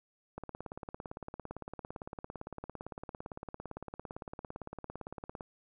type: click train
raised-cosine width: 1 ms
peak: -27 dBFS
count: 90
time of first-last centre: 0.38-5.408 s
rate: 17.7 Hz
effects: none